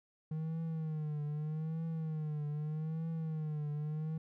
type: tone with vibrato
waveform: triangle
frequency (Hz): 155.56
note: D#3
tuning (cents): 0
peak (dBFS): -33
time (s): 0.31-4.18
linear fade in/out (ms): 5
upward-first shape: triangle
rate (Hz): 0.81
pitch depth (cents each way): 97
effects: none